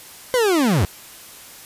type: linear sweep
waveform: 40% pulse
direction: down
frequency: 520 to 73.2 Hz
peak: -14 dBFS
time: 0.34-0.85 s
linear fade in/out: 0 ms
effects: white hiss -41 dBFS RMS until 1.65 s + resampled to 32000 Hz